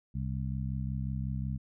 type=harmonic tone; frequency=65.5 Hz; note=C2; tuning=2 cents sharp; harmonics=1 / 2 / 3 / 4; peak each=-36 / -34 / -38 / -49 dBFS; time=0.14-1.58 s; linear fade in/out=20 ms; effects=none